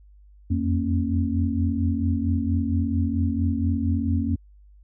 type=tone cluster; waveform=sine; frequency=86 / 90.4 / 230.6 / 274.1 Hz; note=F2 / F#2 / A#3 / C#4; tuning=-26 / -40 / -19 / -19 cents; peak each=-24 / -28 / -26 / -27 dBFS; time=0.5-4.36 s; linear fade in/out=10 ms; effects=added 50 Hz sine -48 dBFS peak until 4.83 s